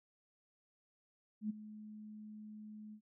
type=tone with ADSR envelope; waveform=sine; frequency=213.2 Hz; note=G#3; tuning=46 cents sharp; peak=-33 dBFS; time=1.41-3.01 s; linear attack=88 ms; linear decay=15 ms; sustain=-15 dB; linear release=80 ms; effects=none